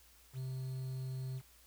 triangle tone with quantisation, 130.4 Hz, C3, 5 cents flat, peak -36 dBFS, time 0.33-1.42 s, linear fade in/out 50 ms, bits 10, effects added 60 Hz sine -66 dBFS peak until 1.66 s + white hiss -64 dBFS RMS until 1.66 s

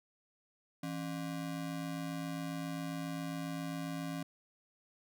square ring-modulated tone, 220 Hz, A3, in tune, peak -35 dBFS, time 0.83-4.23 s, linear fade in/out 5 ms, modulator 53.7 Hz, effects none

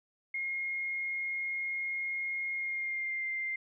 sine tone with pitch glide, 2145 to 2095 Hz, C7 to C7, +42 to +2 cents, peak -32 dBFS, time 0.34-3.56 s, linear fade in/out 5 ms, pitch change -40 cents, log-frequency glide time 2.54-3.25 s, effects none

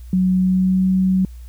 sine tone with pitch glide, 185 to 187.37 Hz, F#3 to F#3, 0 to +22 cents, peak -13 dBFS, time 0.13-1.25 s, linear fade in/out 2 ms, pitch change +22 cents, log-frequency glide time 0.38-0.85 s, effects added 60 Hz sine -33 dBFS peak until 1.48 s + white hiss -55 dBFS RMS until 1.48 s

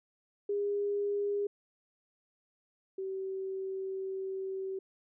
sine tone pair in turn, 406.6 / 383.1 Hz, G#4 / G4, -37 / -40 cents, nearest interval minor second, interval 103 cents, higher first, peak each -29 / -34 dBFS, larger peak first, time 0.49-1.47 / 2.98-4.79 s, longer second, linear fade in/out 5 ms, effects none

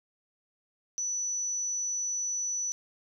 sine tone, 5950 Hz, F#8, 9 cents sharp, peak -29 dBFS, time 0.98-2.72 s, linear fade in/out 0 ms, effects none

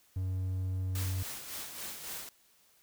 triangle tone, 93.1 Hz, F#2, 11 cents sharp, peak -29 dBFS, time 0.16-1.23 s, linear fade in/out 5 ms
white noise with tremolo, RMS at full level -40 dBFS, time 0.95-2.29 s, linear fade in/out 2 ms, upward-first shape sine, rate 3.6 Hz, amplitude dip 50%
effects white hiss -66 dBFS RMS until 2.82 s

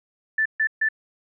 sine tone bursts, 1760 Hz, A6, in tune, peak -18 dBFS, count 3, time 0.38-0.888 s, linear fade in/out 5 ms, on 76 ms, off 140 ms, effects none

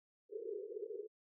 pink band-pass noise, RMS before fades -45 dBFS, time 0.29-1.08 s, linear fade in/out 50 ms, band 380 to 470 Hz, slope 96 dB/octave, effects none

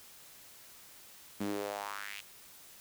sawtooth tone with high-pass filter sweep, 101.6 Hz, G#2, 38 cents flat, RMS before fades -39 dBFS, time 1.4-2.21 s, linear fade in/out 10 ms, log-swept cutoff 220 to 2800 Hz, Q 3, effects white hiss -55 dBFS RMS until 2.8 s

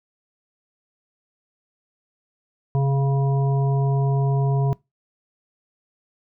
harmonic tone with a mistuned harmonic, 138.59 Hz, C#3, in tune, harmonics 1 / 3 / 5 / 7, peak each -17 / -29 / -32 / -34 dBFS, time 2.75-4.73 s, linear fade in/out 0 ms, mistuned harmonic 1, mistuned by -37 cents, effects noise-tail reverb RT60 0.2 s tail -22 dB re dry

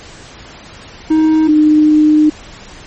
triangle / sine tone pair in turn, 314.2 / 304.9 Hz, D#4 / D#4, +17 / -35 cents, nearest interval minor second, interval 52 cents, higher first, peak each -5 dBFS, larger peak neither, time 1.1-1.48 / 1.48-2.3 s, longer second, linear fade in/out 10 ms, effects pink hiss -35 dBFS RMS until 2.86 s + MP3 32 kbps

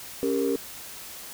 sine chord, G diminished, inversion second, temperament equal with one note detuned, 277.2 / 397.7 / 466.2 Hz, Db4 / G4 / Bb4, 0 / +25 / 0 cents, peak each -26 dBFS, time 0.23-0.56 s, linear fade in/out 0 ms, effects tanh soft clip ceiling -16 dBFS + white hiss -41 dBFS RMS until 1.33 s

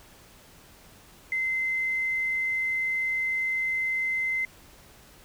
triangle tone, 2067 Hz, C7, 22 cents flat, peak -21 dBFS, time 1.32-4.45 s, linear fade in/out 2 ms, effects tanh soft clip ceiling -23 dBFS + pink hiss -53 dBFS RMS until 5.24 s

